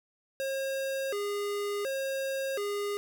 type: tone with vibrato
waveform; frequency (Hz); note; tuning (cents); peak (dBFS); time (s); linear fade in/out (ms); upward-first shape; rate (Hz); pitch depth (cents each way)
square; 469.2; A#4; +11; -31; 0.4-2.97; 0; square; 0.69; 240
effects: none